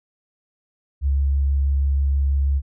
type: tone with vibrato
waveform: sine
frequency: 69.3 Hz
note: C#2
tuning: in tune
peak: -16 dBFS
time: 1.01-2.62 s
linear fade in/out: 50 ms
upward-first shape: sine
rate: 6.2 Hz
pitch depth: 9 cents each way
effects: none